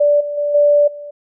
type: tone with level steps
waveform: sine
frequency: 584 Hz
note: D5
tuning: 10 cents flat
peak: -9 / -20 / -15 / -8 / -28 dBFS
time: 0-1.11 s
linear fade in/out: 10 ms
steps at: 0.2 / 0.37 / 0.54 / 0.87 s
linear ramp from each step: 10 ms
effects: none